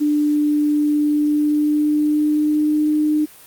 sine tone with pitch glide, 296.8 to 303.2 Hz, D4 to D#4, +18 to -45 cents, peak -14 dBFS, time 0-3.26 s, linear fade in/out 20 ms, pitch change +37 cents, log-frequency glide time 1.08-2.96 s, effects white hiss -44 dBFS RMS until 3.46 s + Opus 48 kbps

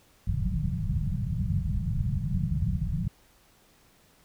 white low-pass noise, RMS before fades -28 dBFS, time 0.27-3.08 s, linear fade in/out 5 ms, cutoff 190 Hz, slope 96 dB/octave, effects pink hiss -61 dBFS RMS until 4.24 s

